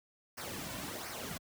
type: noise with flanger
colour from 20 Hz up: pink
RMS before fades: -42 dBFS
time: 0.37-1.38 s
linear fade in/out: 10 ms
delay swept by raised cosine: 0.27 to 2.47 ms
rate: 1.4 Hz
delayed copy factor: -0.65
effects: high-pass 60 Hz 12 dB/octave